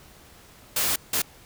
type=noise bursts at uneven times; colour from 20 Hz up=white; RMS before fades=-24 dBFS; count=2; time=0.76-0.96 / 1.13-1.22 s; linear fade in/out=5 ms; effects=pink hiss -51 dBFS RMS until 1.45 s